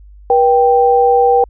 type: tone pair together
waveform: sine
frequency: 481.9 / 784 Hz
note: B4 / G5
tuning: -43 / 0 cents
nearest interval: minor sixth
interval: 843 cents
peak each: -10 dBFS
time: 0.3-1.44 s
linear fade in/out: 2 ms
effects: added 50 Hz sine -36 dBFS peak until 1.49 s